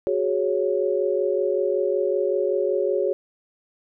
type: chord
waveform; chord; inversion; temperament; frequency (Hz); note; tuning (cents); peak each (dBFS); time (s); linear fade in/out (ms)
sine; F# suspended second; none; equal; 370 / 415.3 / 554.4; F#4 / G#4 / C#5; 0 / 0 / 0; -24; 0.07-3.13; 0
effects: none